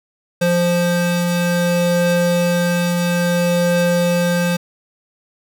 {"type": "tone pair together", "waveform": "square", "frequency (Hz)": [174.63, 523.3], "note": ["F3", "C5"], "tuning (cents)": [0, 0], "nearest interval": "octave + perfect fifth", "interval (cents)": 1900, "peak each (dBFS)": [-17, -19], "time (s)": [0.41, 4.57], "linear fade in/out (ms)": 10, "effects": []}